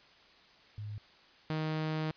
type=tone pair in turn; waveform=sine / sawtooth; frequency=105.1 / 156.43 Hz; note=G#2 / D#3; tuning=+21 / +10 cents; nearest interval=perfect fifth; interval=689 cents; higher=second; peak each=-38 / -28 dBFS; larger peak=second; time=0.78-0.98 / 1.5-2.11 s; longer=second; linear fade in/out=0 ms; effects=white hiss -60 dBFS RMS until 2.16 s + resampled to 11025 Hz